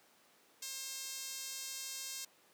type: tone with band-pass filter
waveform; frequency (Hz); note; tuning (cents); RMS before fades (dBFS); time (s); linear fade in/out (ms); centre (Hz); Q
5% pulse; 533; C5; +32; -44; 0.62-2.25; 5; 10000; 1.3
effects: pink hiss -66 dBFS RMS until 2.53 s + high-pass 300 Hz 12 dB/octave